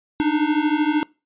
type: beating tone pair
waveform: square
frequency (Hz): 295.6 / 308.6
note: D4 / D#4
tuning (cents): +11 / -14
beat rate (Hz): 13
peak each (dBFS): -21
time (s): 0.2-1.03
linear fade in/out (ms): 0
effects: noise-tail reverb RT60 0.3 s tail -25 dB re dry + resampled to 8000 Hz